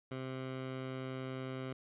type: tone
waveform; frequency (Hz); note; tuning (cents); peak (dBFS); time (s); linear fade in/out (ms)
15% pulse; 130.81; C3; 0; -33; 0.11-1.73; 5
effects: resampled to 8000 Hz